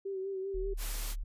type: tone with vibrato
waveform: sine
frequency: 385.5 Hz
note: G4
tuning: 29 cents flat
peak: -34 dBFS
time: 0.05-0.74 s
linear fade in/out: 10 ms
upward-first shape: sine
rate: 5.1 Hz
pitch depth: 39 cents each way
type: tone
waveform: sine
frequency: 36.71 Hz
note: D1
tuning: in tune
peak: -34 dBFS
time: 0.54-1.24 s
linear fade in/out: 10 ms
type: noise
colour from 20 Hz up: white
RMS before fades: -41 dBFS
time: 0.77-1.16 s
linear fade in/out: 50 ms
effects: resampled to 32000 Hz